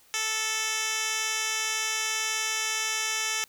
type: tone with band-pass filter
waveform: 10% pulse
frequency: 439.1 Hz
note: A4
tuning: 4 cents flat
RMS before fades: -29 dBFS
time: 0.14-3.44 s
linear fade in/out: 0 ms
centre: 5100 Hz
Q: 1.3
effects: white hiss -59 dBFS RMS until 3.48 s